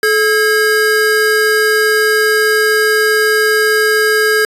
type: tone pair together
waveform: square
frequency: 431.2 / 1628 Hz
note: A4 / G#6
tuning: -35 / -35 cents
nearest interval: octave + major seventh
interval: 2300 cents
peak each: -13 dBFS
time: 0.03-4.45 s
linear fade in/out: 2 ms
effects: resampled to 32000 Hz